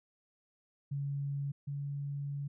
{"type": "tone pair in turn", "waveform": "sine", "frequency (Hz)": [140.8, 141.86], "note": ["C#3", "C#3"], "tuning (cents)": [27, 40], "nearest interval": "unison", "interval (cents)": 13, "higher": "second", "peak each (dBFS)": [-33, -35], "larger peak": "first", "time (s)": [[0.91, 1.52], [1.67, 2.48]], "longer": "second", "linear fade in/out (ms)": 10, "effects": []}